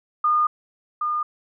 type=tone pair in turn; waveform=sine; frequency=1219 / 1214.6 Hz; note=D#6 / D#6; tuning=-36 / -42 cents; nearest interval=unison; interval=6 cents; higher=first; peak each=-16 / -21 dBFS; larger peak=first; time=0.24-0.47 / 1.01-1.23 s; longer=first; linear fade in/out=5 ms; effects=none